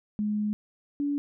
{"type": "tone pair in turn", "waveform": "sine", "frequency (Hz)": [210, 286.9], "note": ["G#3", "D4"], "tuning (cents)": [19, -40], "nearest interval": "perfect fourth", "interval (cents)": 541, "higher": "second", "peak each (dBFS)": [-25, -25], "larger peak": "neither", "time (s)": [[0.19, 0.53], [1, 1.18]], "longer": "first", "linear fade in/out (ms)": 0, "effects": []}